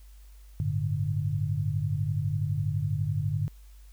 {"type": "chord", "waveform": "sine", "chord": "G suspended second", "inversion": "none", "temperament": "equal", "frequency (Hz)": [98, 110, 146.83], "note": ["G2", "A2", "D3"], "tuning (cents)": [0, 0, 0], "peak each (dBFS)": [-30, -31, -29], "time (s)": [0.6, 3.48], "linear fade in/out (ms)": 0, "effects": ["added 50 Hz sine -47 dBFS peak until 3.92 s", "white hiss -63 dBFS RMS until 3.92 s"]}